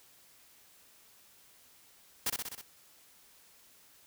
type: noise with echo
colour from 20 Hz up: white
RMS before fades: -31 dBFS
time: 2.26-2.3 s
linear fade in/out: 5 ms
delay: 63 ms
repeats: 5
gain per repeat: -3 dB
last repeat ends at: 2.615 s
effects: white hiss -61 dBFS RMS until 4.06 s